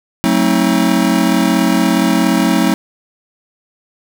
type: chord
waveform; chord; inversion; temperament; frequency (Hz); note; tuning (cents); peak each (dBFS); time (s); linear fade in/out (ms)
square; F# diminished seventh; none; just; 185 / 222 / 266.4 / 319.7; F#3 / A3 / C4 / Eb4; 0 / +16 / +31 / +47; -17; 0.24-2.74; 0
effects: none